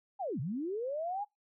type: linear two-way sweep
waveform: sine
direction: down then up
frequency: 844 to 116.54 to 844 Hz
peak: -33 dBFS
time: 0.19-1.25 s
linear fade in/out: 20 ms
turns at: 0.4 s
effects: noise-tail reverb RT60 0.2 s tail -26 dB re dry